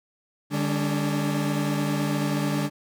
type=tone cluster; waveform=40% pulse; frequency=148.3 / 202.3 / 287.3 Hz; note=D3 / G#3 / D4; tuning=+17 / -45 / -38 cents; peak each=-26 / -28 / -27 dBFS; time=0.5-2.7 s; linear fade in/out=50 ms; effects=none